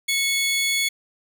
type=tone pair together; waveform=sawtooth; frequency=2195 / 3403 Hz; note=C#7 / G#7; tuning=-18 / +41 cents; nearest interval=minor sixth; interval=759 cents; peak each=-18 / -22 dBFS; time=0.08-0.89 s; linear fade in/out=10 ms; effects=none